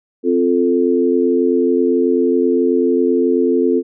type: chord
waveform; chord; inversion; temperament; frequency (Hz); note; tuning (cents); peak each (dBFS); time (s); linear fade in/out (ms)
sine; F major; second; equal; 261.6 / 349.2 / 440; C4 / F4 / A4; 0 / 0 / 0; -16; 0.23-3.83; 50
effects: none